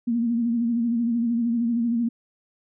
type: tone with vibrato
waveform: sine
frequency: 234.3 Hz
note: A#3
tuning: 9 cents sharp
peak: -20 dBFS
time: 0.07-2.09 s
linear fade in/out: 10 ms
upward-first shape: sine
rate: 13 Hz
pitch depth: 54 cents each way
effects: none